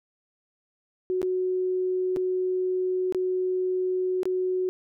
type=tone with dropouts; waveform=sine; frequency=369 Hz; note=F#4; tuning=5 cents flat; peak=-23 dBFS; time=1.1-4.69 s; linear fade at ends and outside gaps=0 ms; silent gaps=1.217-1.229 / 2.162-2.169 / 3.124-3.147 / 4.232-4.255 s; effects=none